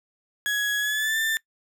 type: tone with pitch glide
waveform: 35% pulse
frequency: 1672 to 1781.7 Hz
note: G#6 to A6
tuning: +11 to +21 cents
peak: -21 dBFS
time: 0.46-1.37 s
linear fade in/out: 0 ms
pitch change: +110 cents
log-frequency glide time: 0.79-1.18 s
effects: noise-tail reverb RT60 0.1 s tail -22 dB re dry